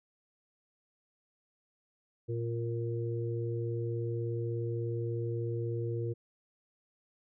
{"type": "harmonic tone", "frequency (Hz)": 116.54, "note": "A#2", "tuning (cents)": 0, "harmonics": [1, 3, 4], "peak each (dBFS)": [-33, -38, -39], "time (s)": [2.28, 6.14], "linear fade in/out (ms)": 20, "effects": []}